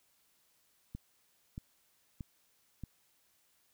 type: click train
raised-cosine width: 5 ms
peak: -29 dBFS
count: 4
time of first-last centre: 0.95-2.837 s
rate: 1.59 Hz
effects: white hiss -72 dBFS RMS until 3.73 s